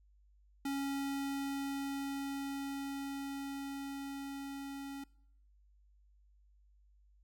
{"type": "tone with level ramp", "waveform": "square", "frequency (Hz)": 276.7, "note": "C#4", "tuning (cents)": -3, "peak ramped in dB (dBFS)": [-35, -43], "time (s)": [0.65, 5.04], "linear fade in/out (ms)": 5, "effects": ["noise-tail reverb RT60 0.7 s tail -24 dB re dry", "added 50 Hz sine -63 dBFS peak until 7.23 s"]}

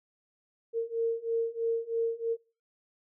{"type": "beating tone pair", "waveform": "sine", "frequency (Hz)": [457.1, 460.2], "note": ["A#4", "A#4"], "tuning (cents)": [-34, -22], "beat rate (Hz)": 3.1, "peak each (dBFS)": [-31, -30], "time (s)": [0.73, 2.37], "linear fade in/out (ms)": 50, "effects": ["noise-tail reverb RT60 0.4 s tail -24 dB re dry"]}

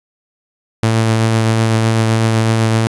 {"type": "tone with tremolo", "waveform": "sawtooth", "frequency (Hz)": 112.1, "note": "A2", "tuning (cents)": 33, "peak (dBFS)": -6, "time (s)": [0.83, 2.87], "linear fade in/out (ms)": 0, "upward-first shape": "triangle", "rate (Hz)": 7.9, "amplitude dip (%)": 25, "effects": ["resampled to 24000 Hz", "8-bit"]}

